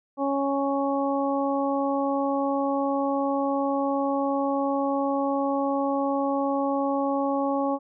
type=harmonic tone; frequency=277.2 Hz; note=C#4; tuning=in tune; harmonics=1 / 2 / 3 / 4; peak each=-26 / -27 / -29 / -32 dBFS; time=0.17-7.79 s; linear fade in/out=50 ms; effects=none